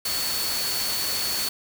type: tone in noise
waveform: sine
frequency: 4435 Hz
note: C#8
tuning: in tune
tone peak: -28 dBFS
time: 0.05-1.49 s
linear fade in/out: 5 ms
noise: white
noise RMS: -28 dBFS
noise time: 0.05-1.49 s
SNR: -3 dB
effects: none